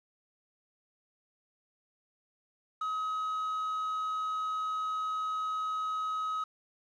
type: tone with quantisation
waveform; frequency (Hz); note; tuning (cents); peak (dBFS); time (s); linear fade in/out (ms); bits
triangle; 1271; D#6; +36; -29; 2.81-6.44; 5; 9
effects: low-pass 6000 Hz 12 dB/octave